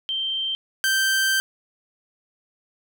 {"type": "tone pair in turn", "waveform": ["sine", "sawtooth"], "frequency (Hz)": [3136, 1561.7], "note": ["G7", "G6"], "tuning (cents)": [0, -7], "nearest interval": "octave", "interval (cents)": 1207, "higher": "first", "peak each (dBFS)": [-23, -15], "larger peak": "second", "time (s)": [[0.09, 0.55], [0.84, 1.4]], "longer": "second", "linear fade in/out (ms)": 0, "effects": []}